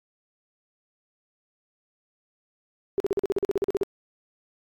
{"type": "tone bursts", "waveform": "sine", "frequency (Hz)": 395.5, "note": "G4", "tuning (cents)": 15, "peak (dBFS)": -20, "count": 14, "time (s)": [2.98, 3.833], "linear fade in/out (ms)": 0, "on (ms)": 21, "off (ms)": 43, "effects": ["AAC 64 kbps"]}